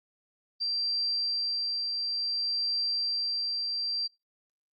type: tone with tremolo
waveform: sine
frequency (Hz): 4712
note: D8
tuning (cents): +5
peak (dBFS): -26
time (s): 0.6-4.08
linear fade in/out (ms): 20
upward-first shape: triangle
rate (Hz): 0.57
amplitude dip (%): 30
effects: noise-tail reverb RT60 0.2 s tail -22 dB re dry + Opus 48 kbps